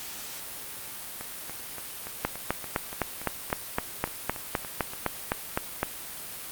two click trains, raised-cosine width 0.5 ms, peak -9 / -22 dBFS, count 15 / 14, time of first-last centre 2.25-5.831 / 1.21-4.935 s, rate 3.91 / 3.49 Hz, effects white hiss -39 dBFS RMS until 6.51 s + Opus 48 kbps

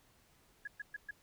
sine tone bursts, 1675 Hz, G#6, 14 cents sharp, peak -39 dBFS, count 4, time 0.65-1.11 s, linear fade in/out 5 ms, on 25 ms, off 120 ms, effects pink hiss -68 dBFS RMS until 1.22 s

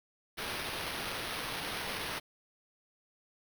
white noise with sample-and-hold, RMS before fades -38 dBFS, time 0.37-2.2 s, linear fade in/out 20 ms, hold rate 7350 Hz, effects none

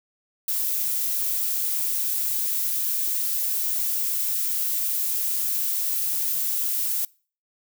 violet noise, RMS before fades -25 dBFS, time 0.48-7.05 s, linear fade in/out 2 ms, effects noise-tail reverb RT60 0.4 s tail -24 dB re dry

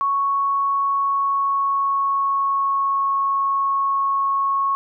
sine tone with pitch glide, 1108.7 to 1099.8 Hz, C#6 to C#6, 0 to -14 cents, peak -17 dBFS, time 0.01-4.75 s, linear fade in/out 0 ms, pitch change -14 cents, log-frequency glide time 0.88-3.12 s, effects none

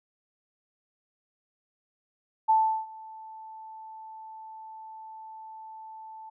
sine tone with ADSR envelope, 880 Hz, A5, in tune, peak -17 dBFS, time 2.48-6.3 s, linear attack 18 ms, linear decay 360 ms, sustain -24 dB, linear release 12 ms, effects none

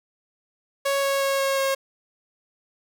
sawtooth tone with pitch steps, 554.4 / 551.2 / 548 / 544.9 / 541.7 Hz, C#5 / C#5 / C#5 / C#5 / C#5, 0 / -10 / -20 / -30 / -40 cents, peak -17 dBFS, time 0.85-1.75 s, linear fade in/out 10 ms, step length 180 ms, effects none

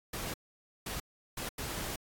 pink noise bursts at uneven times, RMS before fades -38 dBFS, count 4, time 0.13-0.34 / 0.86-1 / 1.37-1.49 / 1.58-1.96 s, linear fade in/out 5 ms, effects AAC 64 kbps

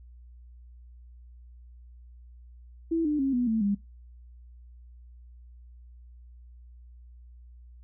sine tone with pitch steps, 329.6 / 298.8 / 270.8 / 245.5 / 222.5 / 201.7 Hz, E4 / D4 / C#4 / B3 / A3 / G3, 0 / +30 / -40 / -10 / +20 / +50 cents, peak -23 dBFS, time 2.91-3.75 s, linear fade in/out 10 ms, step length 140 ms, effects noise-tail reverb RT60 0.2 s tail -21 dB re dry + added 60 Hz sine -47 dBFS peak until 7.83 s

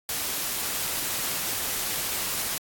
white noise, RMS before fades -29 dBFS, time 0.09-2.58 s, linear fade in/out 2 ms, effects AAC 64 kbps

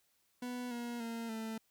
40% pulse tone with pitch steps, 246.9 / 238.4 / 230.1 / 222.1 Hz, B3 / A#3 / A#3 / A3, 0 / +39 / -22 / +16 cents, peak -38 dBFS, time 0.42-1.58 s, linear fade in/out 5 ms, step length 290 ms, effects white hiss -75 dBFS RMS until 1.7 s

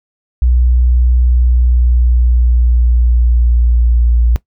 sine tone with pitch glide, 61.3 to 58.7 Hz, B1 to A#1, -12 to +13 cents, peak -7 dBFS, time 0.42-4.36 s, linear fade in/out 0 ms, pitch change -75 cents, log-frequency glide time 1.2-4.19 s, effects noise-tail reverb RT60 0.1 s tail -18 dB re dry

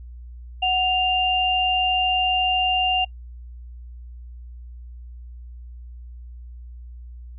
sine tone pair together, 740 / 2794 Hz, F#5 / F7, 0 / 0 cents, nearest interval octave + major seventh, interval 2300 cents, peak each -21 / -20 dBFS, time 0.62-3.05 s, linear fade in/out 10 ms, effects noise-tail reverb RT60 0.1 s tail -26 dB re dry + added 60 Hz sine -36 dBFS peak until 7.38 s

